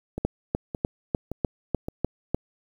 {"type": "two click trains", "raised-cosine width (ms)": 2, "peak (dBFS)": [-9, -17], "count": [8, 4], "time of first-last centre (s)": [[0.25, 2.346], [0.18, 1.885]], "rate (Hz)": [3.34, 1.76], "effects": ["8-bit"]}